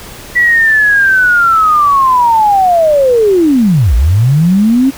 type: linear two-way sweep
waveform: sine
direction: down then up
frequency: 1960 to 52.7 to 276.1 Hz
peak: -5 dBFS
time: 0.35-4.91 s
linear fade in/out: 20 ms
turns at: 3.95 s
effects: pink hiss -30 dBFS RMS until 4.97 s